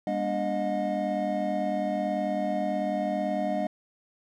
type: tone cluster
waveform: triangle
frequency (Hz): 201.4 / 239.6 / 290.5 / 620 / 721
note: G3 / A#3 / D4 / D#5 / F#5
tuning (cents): +47 / +48 / -19 / -6 / -45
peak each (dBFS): -30 / -35 / -32 / -28 / -30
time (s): 0.07-3.67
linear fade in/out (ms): 2
effects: none